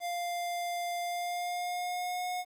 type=tone with pitch glide; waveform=square; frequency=698.5 to 724 Hz; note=F5 to F#5; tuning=0 to -38 cents; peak=-33 dBFS; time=0-2.45 s; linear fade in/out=50 ms; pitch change=+62 cents; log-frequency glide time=1.01-2.27 s; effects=11-bit